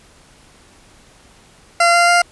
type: tone with pitch steps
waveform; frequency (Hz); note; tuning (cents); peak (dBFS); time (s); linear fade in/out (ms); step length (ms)
20% pulse; 687 / 693 / 699; F5 / F5 / F5; -29 / -14 / +1; -5; 1.8-2.22; 5; 140
effects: pink hiss -48 dBFS RMS until 2.31 s + resampled to 24000 Hz